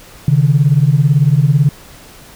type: beating tone pair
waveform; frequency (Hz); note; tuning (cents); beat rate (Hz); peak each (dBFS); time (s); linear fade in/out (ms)
sine; 134.9 / 152.9; C#3 / D#3; -47 / -30; 18; -10; 0.28-1.69; 2
effects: tanh soft clip ceiling 0 dBFS + pink hiss -39 dBFS RMS until 2.35 s